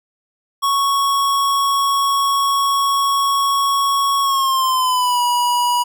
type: tone with pitch glide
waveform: square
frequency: 1108.7 to 970.8 Hz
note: C#6 to B5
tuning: 0 to -30 cents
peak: -15 dBFS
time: 0.62-5.84 s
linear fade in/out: 20 ms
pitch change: -230 cents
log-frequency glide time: 4.22-5.22 s
effects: none